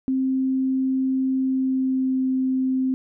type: tone with pitch glide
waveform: sine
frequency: 263 to 260.6 Hz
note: C4 to C4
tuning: +9 to -7 cents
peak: -19 dBFS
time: 0.08-2.94 s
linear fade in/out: 0 ms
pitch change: -16 cents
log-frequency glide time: 1.39-2.28 s
effects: none